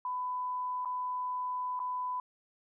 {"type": "tone with dropouts", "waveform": "sine", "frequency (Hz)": 1000, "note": "B5", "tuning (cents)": 21, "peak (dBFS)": -32, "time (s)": [0.05, 2.2], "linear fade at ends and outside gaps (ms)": 2, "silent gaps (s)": [[0.849, 0.856], [1.793, 1.8]], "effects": []}